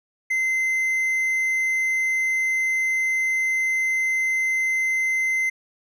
triangle tone, 2067 Hz, C7, 22 cents flat, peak -18 dBFS, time 0.3-5.5 s, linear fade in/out 10 ms, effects none

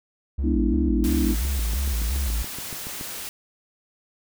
triangle tone with vibrato, 61.5 Hz, B1, 7 cents flat, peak -20 dBFS, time 0.38-2.43 s, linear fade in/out 10 ms, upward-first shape square, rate 2.9 Hz, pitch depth 180 cents each way
sine chord, E dominant seventh, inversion first, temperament just, 206 / 247.2 / 296.7 / 329.6 Hz, G#3 / B3 / D4 / E4, -14 / +2 / +18 / 0 cents, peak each -26 dBFS, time 0.42-1.36 s, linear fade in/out 50 ms
click train, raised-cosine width 3 ms, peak -24 dBFS, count 18, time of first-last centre 0.6-3.011 s, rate 7.05 Hz
white noise, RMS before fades -34 dBFS, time 1.04-3.29 s, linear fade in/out 0 ms
effects none

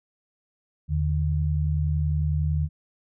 sine tone pair together, 79.8 / 150.64 Hz, D#2 / D3, +44 / +44 cents, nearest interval major seventh, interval 1100 cents, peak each -23 / -25 dBFS, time 0.88-2.69 s, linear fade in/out 50 ms, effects none

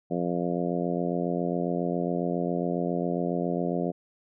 harmonic tone, 87.31 Hz, F2, in tune, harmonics 2 / 3 / 4 / 5 / 6 / 7 / 8, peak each -30 / -32 / -33 / -34 / -35 / -35 / -36 dBFS, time 0.1-3.92 s, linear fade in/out 20 ms, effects none

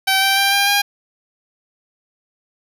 10% pulse tone with pitch steps, 771 / 780.4 / 789.9 / 799.6 / 809.3 Hz, G5 / G5 / G5 / G5 / G#5, -29 / -8 / +13 / +34 / -45 cents, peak -5 dBFS, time 0.07-0.82 s, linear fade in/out 10 ms, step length 150 ms, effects none

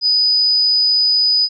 sine tone, 4978 Hz, D#8, in tune, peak -11 dBFS, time 0.01-1.49 s, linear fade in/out 50 ms, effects none

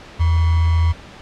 sine tone with sample-and-hold, 82.7 Hz, E2, 6 cents sharp, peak -12 dBFS, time 0.19-0.93 s, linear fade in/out 20 ms, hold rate 1050 Hz, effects pink hiss -39 dBFS RMS until 1.21 s + low-pass 4000 Hz 12 dB/octave

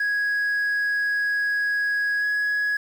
sine tone with pitch glide, 1661.2 to 1674.7 Hz, G#6 to G#6, 0 to +14 cents, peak -18 dBFS, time 0-2.77 s, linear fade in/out 5 ms, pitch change +14 cents, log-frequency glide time 2.18-2.25 s, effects tanh soft clip ceiling -20 dBFS + 8-bit

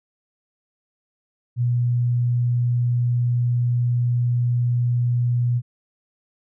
sine tone, 121.4 Hz, B2, 29 cents flat, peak -17 dBFS, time 1.56-5.62 s, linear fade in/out 50 ms, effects none

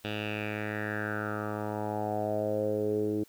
10% pulse tone with low-pass filter sweep, 105.9 Hz, G#2, 34 cents sharp, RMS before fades -32 dBFS, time 0.04-3.24 s, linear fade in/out 10 ms, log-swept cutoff 3200 to 350 Hz, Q 5, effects white hiss -61 dBFS RMS until 3.28 s

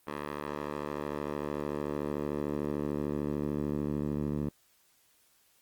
10% pulse tone with band-pass filter sweep, 73.42 Hz, D2, in tune, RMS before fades -34 dBFS, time 0.07-4.49 s, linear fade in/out 5 ms, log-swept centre 1000 to 200 Hz, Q 0.87, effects white hiss -67 dBFS RMS until 5.61 s + Opus 32 kbps

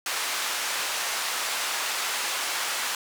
pink band-pass noise, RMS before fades -29 dBFS, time 0.06-2.95 s, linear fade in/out 2 ms, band 1000 to 11000 Hz, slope 12 dB/octave, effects none

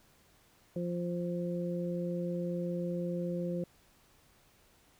harmonic tone, 174.61 Hz, F3, in tune, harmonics 1 / 2 / 3, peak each -34 / -39 / -38 dBFS, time 0.76-3.64 s, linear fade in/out 2 ms, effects pink hiss -65 dBFS RMS until 4.99 s

